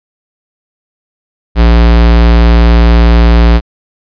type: tone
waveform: square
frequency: 57.8 Hz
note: A#1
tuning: 14 cents flat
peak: -3 dBFS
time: 1.55-3.61 s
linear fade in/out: 50 ms
effects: resampled to 11025 Hz